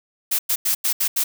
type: noise bursts at uneven times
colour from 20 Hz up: blue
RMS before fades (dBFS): -20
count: 6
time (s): 0.31-0.39 / 0.49-0.56 / 0.65-0.75 / 0.84-0.93 / 1-1.08 / 1.16-1.24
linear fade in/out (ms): 10
effects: none